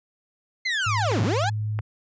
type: linear two-way sweep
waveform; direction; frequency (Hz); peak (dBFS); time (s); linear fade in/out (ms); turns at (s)
30% pulse; down then up; 2119 to 95.4 to 869; -20; 0.65-1.5; 10; 1.22
type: tone with pitch glide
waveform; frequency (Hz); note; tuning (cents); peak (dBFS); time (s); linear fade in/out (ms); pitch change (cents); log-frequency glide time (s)
sine; 105.7 to 106.74; G#2 to G#2; +31 to +48; -24; 0.86-1.81; 10; +17; 1.02-1.47
type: clicks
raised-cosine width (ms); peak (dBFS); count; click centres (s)
0.5; -15 / -25 / -18; 3; 1.117 / 1.44 / 1.79
effects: resampled to 16000 Hz